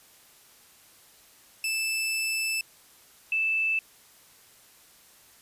sawtooth / sine tone pair in turn, 2637 / 2637 Hz, E7 / E7, 0 / 0 cents, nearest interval unison, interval 0 cents, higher neither, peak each -23 dBFS, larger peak neither, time 1.64-2.61 / 3.32-3.79 s, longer first, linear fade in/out 2 ms, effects white hiss -56 dBFS RMS until 5.41 s + resampled to 32000 Hz

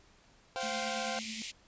sawtooth chord, C suspended fourth, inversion none, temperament equal with one note detuned, 523.3 / 698.5 / 773.2 Hz, C5 / F5 / G5, 0 / 0 / -24 cents, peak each -35 dBFS, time 0.56-1.19 s, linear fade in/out 0 ms
pink high-pass noise, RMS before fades -40 dBFS, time 0.59-1.52 s, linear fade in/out 20 ms, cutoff 2000 Hz, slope 96 dB/octave
sine tone with tremolo, 220 Hz, A3, in tune, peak -40 dBFS, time 0.63-1.42 s, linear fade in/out 0 ms, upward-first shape triangle, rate 9.3 Hz, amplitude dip 60%
effects pink hiss -63 dBFS RMS until 1.67 s + resampled to 16000 Hz

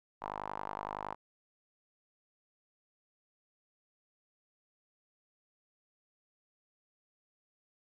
sawtooth tone with band-pass filter, 50.8 Hz, G#1, 38 cents flat, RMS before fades -41 dBFS, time 0.21-1.15 s, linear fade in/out 20 ms, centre 940 Hz, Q 4.1, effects none

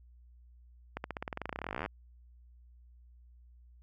accelerating click train, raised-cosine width 0.5 ms, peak -21 dBFS, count 30, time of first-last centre 0.97-1.861 s, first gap 71 ms, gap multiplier 0.93, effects added 60 Hz sine -55 dBFS peak until 3.82 s

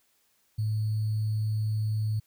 sine tone with sample-and-hold, 108 Hz, A2, 32 cents flat, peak -25 dBFS, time 0.58-2.2 s, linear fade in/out 10 ms, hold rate 4410 Hz, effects white hiss -69 dBFS RMS until 2.26 s

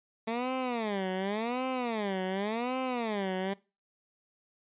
15% pulse tone with vibrato, 220 Hz, A3, in tune, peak -24 dBFS, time 0.27-3.54 s, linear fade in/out 10 ms, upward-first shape sine, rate 0.89 Hz, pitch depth 290 cents each way, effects noise-tail reverb RT60 0.3 s tail -22 dB re dry + resampled to 8000 Hz

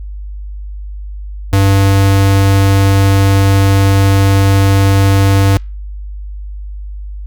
square tone, 98 Hz, G2, in tune, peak -7 dBFS, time 1.53-5.57 s, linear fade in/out 0 ms, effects added 50 Hz sine -22 dBFS peak until 7.26 s + Opus 48 kbps

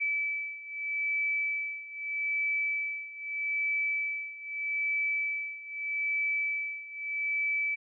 sine beating tone pair, 2306 / 2306.8 Hz, D7 / D7, -32 / -32 cents, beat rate 0.8 Hz, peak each -34 / -31 dBFS, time 0-7.76 s, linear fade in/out 20 ms, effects none

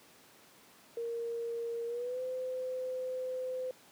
sine tone with pitch glide, 466.2 to 511.3 Hz, A#4 to C5, 0 to -40 cents, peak -34 dBFS, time 0.97-3.71 s, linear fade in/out 2 ms, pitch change +160 cents, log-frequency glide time 1.86-2.21 s, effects pink hiss -59 dBFS RMS until 3.91 s + high-pass 200 Hz 12 dB/octave

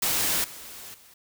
white noise with level steps, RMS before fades -25 / -42 / -53 dBFS, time 0.02-1.14 s, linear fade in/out 5 ms, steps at 0.44 / 0.94 s, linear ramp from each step 2 ms, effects none

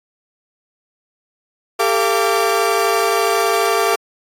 35% pulse tone cluster, 399.1 / 451 / 689 / 1165 Hz, G4 / A4 / F5 / D6, +31 / +43 / -24 / -14 cents, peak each -18 dBFS, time 1.79-3.96 s, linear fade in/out 10 ms, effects AAC 48 kbps

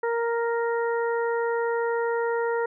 harmonic tone, 466.2 Hz, A#4, in tune, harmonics 1 / 2 / 3 / 4, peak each -24 / -30 / -34 / -36 dBFS, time 0.03-2.66 s, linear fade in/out 5 ms, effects none

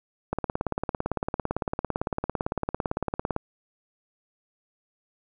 click train, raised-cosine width 1 ms, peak -12 dBFS, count 55, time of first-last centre 0.33-3.364 s, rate 17.8 Hz, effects none

